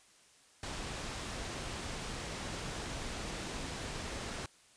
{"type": "low-pass noise", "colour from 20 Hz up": "pink", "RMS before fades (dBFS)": -41, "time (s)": [0.63, 4.46], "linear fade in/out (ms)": 2, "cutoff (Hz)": 8800, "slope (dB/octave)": 12, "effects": ["white hiss -63 dBFS RMS until 4.76 s", "resampled to 22050 Hz"]}